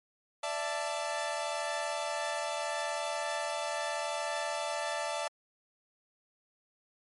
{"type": "chord", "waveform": "sawtooth", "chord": "D suspended second", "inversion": "none", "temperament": "equal with one note detuned", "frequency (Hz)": [587.3, 668.1, 880], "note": ["D5", "E5", "A5"], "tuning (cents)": [0, 23, 0], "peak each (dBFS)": -33, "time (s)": [0.43, 5.28], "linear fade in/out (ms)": 5, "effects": ["MP3 48 kbps"]}